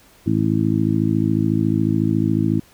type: harmonic tone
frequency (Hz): 54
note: A1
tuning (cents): -32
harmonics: 2 / 3 / 4 / 5 / 6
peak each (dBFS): -22 / -22 / -22 / -22 / -22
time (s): 0.26-2.6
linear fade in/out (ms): 10
effects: pink hiss -51 dBFS RMS until 2.73 s